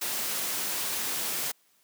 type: noise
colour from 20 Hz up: white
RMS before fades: -31 dBFS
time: 0.01-1.52 s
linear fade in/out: 10 ms
effects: white hiss -66 dBFS RMS until 1.83 s + high-pass 150 Hz 12 dB/octave